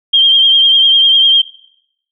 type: tone with vibrato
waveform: sine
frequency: 3191 Hz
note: G7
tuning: 30 cents sharp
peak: -5 dBFS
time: 0.13-1.42 s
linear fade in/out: 10 ms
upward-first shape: triangle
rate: 10 Hz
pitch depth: 43 cents each way
effects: noise-tail reverb RT60 0.8 s tail -23 dB re dry